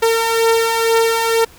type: beating tone pair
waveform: sawtooth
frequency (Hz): 453.7 / 455.8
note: A#4 / A#4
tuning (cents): -47 / -39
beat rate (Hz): 2.1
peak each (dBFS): -15 / -10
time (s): 0.02-1.45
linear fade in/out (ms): 10
effects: pink hiss -44 dBFS RMS until 1.58 s